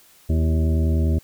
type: harmonic tone with a mistuned harmonic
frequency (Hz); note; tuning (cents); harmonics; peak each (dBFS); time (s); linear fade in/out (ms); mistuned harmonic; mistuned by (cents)
79.6; D#2; +40; 1 / 2 / 3 / 4 / 5 / 7 / 8; -17 / -27 / -27 / -31 / -34 / -38 / -38; 0.29-1.19; 10; 4; +55
effects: white hiss -53 dBFS RMS until 1.23 s